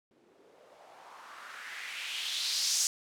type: noise with low-pass filter sweep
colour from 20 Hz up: violet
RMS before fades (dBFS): -37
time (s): 0.11-2.87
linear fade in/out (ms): 0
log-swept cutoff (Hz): 300 to 6400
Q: 2.6
effects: none